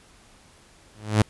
sawtooth tone with exponential growth, 106.7 Hz, G#2, 47 cents sharp, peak -9 dBFS, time 0.95-1.22 s, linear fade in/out 5 ms, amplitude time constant 58 ms, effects pink hiss -54 dBFS RMS until 1.29 s + resampled to 24000 Hz

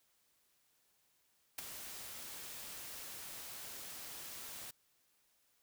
white noise with ADSR envelope, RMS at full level -38 dBFS, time 1.58-4.71 s, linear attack 8 ms, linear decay 11 ms, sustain -10 dB, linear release 7 ms, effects white hiss -75 dBFS RMS until 5.62 s

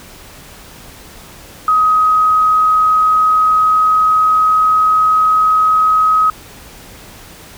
sine tone with pitch glide, 1261 to 1268.3 Hz, D#6 to D#6, +23 to +33 cents, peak -8 dBFS, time 1.68-6.3 s, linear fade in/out 2 ms, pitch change +10 cents, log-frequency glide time 1.8-6.18 s, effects pink hiss -37 dBFS RMS until 7.57 s

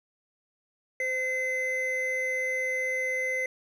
triangle tone pair together, 515.8 / 2050 Hz, C5 / C7, -25 / -36 cents, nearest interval 2 octaves, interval 2389 cents, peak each -31 / -26 dBFS, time 1-3.46 s, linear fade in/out 2 ms, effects none

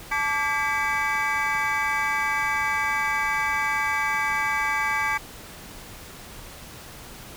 triangle tone cluster, 870 / 1162 / 1612 / 1997 / 2285 Hz, A5 / D6 / G6 / B6 / D7, -20 / -19 / +48 / +19 / -48 cents, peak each -27 dBFS, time 0.11-5.18 s, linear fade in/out 10 ms, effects pink hiss -42 dBFS RMS until 7.36 s

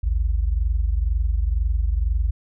sine tone pair together, 53.25 / 75.3 Hz, G#1 / D2, +44 / +44 cents, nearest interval tritone, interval 600 cents, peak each -19 / -24 dBFS, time 0.03-2.31 s, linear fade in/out 10 ms, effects none

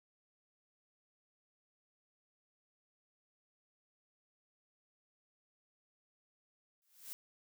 blue noise with exponential growth, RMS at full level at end -43 dBFS, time 6.82-7.13 s, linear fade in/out 0 ms, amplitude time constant 67 ms, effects none

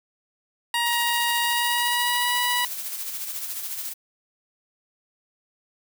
15% pulse tone with pitch glide, 945 to 976.1 Hz, A#5 to B5, +23 to -21 cents, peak -15 dBFS, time 0.74-2.65 s, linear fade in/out 2 ms, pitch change +56 cents, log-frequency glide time 1.44-2.37 s
blue noise with tremolo, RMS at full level -30 dBFS, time 0.85-3.94 s, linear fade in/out 20 ms, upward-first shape sine, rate 14 Hz, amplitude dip 45%
effects none

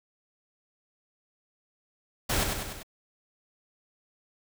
pink noise with echo, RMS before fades -27 dBFS, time 2.29-2.44 s, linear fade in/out 10 ms, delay 98 ms, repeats 4, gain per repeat -4 dB, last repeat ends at 2.832 s, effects none

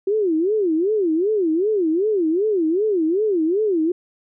sine tone with vibrato, 370 Hz, F#4, in tune, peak -16 dBFS, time 0.07-3.92 s, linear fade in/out 5 ms, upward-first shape sine, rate 2.6 Hz, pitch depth 290 cents each way, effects none

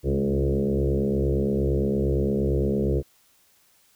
sine tone with frequency modulation, 138.59 Hz, C#3, in tune, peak -20 dBFS, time 0.03-3.03 s, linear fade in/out 50 ms, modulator 68.7 Hz, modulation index 5.2, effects white hiss -61 dBFS RMS until 3.95 s

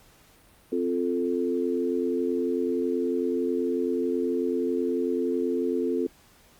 sine chord, F major, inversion second, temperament equal, 261.6 / 349.2 / 440 Hz, C4 / F4 / A4, 0 / 0 / 0 cents, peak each -28 dBFS, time 0.72-6.07 s, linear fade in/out 5 ms, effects pink hiss -57 dBFS RMS until 6.59 s + Opus 48 kbps

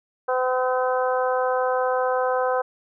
harmonic tone, 254.8 Hz, C4, 46 cents flat, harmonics 2 / 3 / 4 / 5 / 6, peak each -22 / -26 / -28 / -30 / -32 dBFS, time 0.28-2.62 s, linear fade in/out 10 ms, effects none

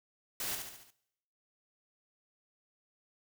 white noise with echo, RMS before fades -37 dBFS, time 0.4-0.55 s, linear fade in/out 2 ms, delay 71 ms, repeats 5, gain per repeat -5 dB, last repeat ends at 0.905 s, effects noise-tail reverb RT60 0.8 s tail -20 dB re dry

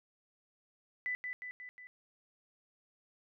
sine tone with echo, 1994 Hz, B6, 16 cents sharp, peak -33 dBFS, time 1.06-1.15 s, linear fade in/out 0 ms, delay 180 ms, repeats 4, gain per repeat -4 dB, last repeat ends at 1.87 s, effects none

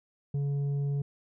sine tone with tanh clipping, 141.6 Hz, C#3, 37 cents sharp, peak -28 dBFS, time 0.34-1.02 s, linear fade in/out 5 ms, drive 5 dB, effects none

